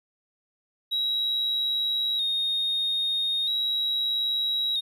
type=tone with vibrato; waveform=triangle; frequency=3781 Hz; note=A#7; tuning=24 cents sharp; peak=-21 dBFS; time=0.91-4.81 s; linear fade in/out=20 ms; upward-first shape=square; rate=0.39 Hz; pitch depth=36 cents each way; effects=tanh soft clip ceiling -20 dBFS